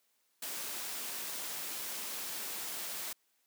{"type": "noise", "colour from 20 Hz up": "white", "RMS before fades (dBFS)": -40, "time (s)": [0.42, 3.13], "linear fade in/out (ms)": 5, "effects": ["white hiss -75 dBFS RMS until 3.46 s", "high-pass 200 Hz 12 dB/octave"]}